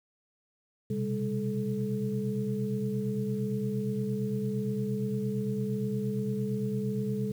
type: tone cluster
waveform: sine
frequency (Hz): 123.6 / 132.3 / 201.9 / 432.8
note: B2 / C3 / G#3 / A4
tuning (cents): +2 / +20 / -49 / -29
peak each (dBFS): -37 / -35 / -31 / -35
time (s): 0.9-7.32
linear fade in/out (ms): 5
effects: 9-bit